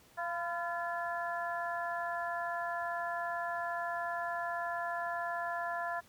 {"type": "harmonic tone with a mistuned harmonic", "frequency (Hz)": 344.7, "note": "F4", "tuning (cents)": -23, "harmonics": [2, 3, 4, 5], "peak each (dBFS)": [-37, -40, -42, -40], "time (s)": [0.17, 6.01], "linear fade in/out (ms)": 20, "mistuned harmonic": 3, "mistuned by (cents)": -38, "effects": ["pink hiss -62 dBFS RMS until 6.08 s", "high-pass 60 Hz 12 dB/octave"]}